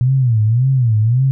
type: tone with vibrato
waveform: sine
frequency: 120 Hz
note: B2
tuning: 49 cents flat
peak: -10 dBFS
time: 0.01-1.31 s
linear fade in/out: 0 ms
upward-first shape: sine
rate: 1.8 Hz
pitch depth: 200 cents each way
effects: none